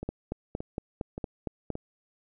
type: two click trains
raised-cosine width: 2 ms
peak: -22 / -18 dBFS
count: 4 / 8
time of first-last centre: 0.03-1.754 / 0.09-1.703 s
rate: 1.74 / 4.34 Hz
effects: none